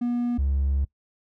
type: tone pair in turn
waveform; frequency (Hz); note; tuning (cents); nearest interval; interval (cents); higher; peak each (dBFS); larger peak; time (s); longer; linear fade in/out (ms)
triangle; 241.2 / 68.85; B3 / C#2; -41 / -11; octave + minor seventh; 2170; first; -20 / -18; second; 0.01-0.38 / 0.38-0.85; second; 10
effects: noise-tail reverb RT60 0.1 s tail -22 dB re dry + tanh soft clip ceiling -15 dBFS